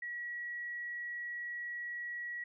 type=tone; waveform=sine; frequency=1922 Hz; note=B6; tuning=48 cents flat; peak=-38 dBFS; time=0.02-2.44 s; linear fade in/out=5 ms; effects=none